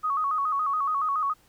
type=tone with vibrato; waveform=sine; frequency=1180 Hz; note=D6; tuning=8 cents sharp; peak=-23 dBFS; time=0.03-1.34 s; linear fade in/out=20 ms; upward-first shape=square; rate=7.1 Hz; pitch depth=100 cents each way; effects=pink hiss -61 dBFS RMS until 1.48 s